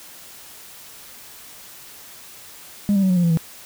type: tone with pitch steps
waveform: sine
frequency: 203.3 / 195.92 / 188.81 / 181.96 / 175.35 / 168.99 / 162.86 Hz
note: G#3 / G3 / F#3 / F#3 / F3 / E3 / E3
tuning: -37 / -1 / +35 / -29 / +7 / +43 / -21 cents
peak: -12 dBFS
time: 2.89-3.373 s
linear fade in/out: 0 ms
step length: 69 ms
effects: tanh soft clip ceiling -13 dBFS + white hiss -42 dBFS RMS until 3.65 s